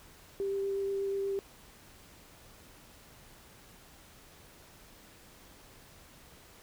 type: tone with vibrato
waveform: sine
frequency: 393.8 Hz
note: G4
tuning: 8 cents sharp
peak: -30 dBFS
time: 0.4-1.39 s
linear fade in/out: 0 ms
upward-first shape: triangle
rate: 8.3 Hz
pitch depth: 10 cents each way
effects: pink hiss -56 dBFS RMS until 6.62 s